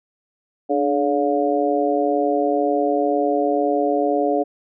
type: harmonic tone with a mistuned harmonic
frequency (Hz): 142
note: C#3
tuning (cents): +42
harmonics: 2 / 3 / 4 / 5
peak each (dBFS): -22 / -22 / -22 / -22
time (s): 0.69-4.44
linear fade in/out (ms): 20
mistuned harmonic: 2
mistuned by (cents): +65
effects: none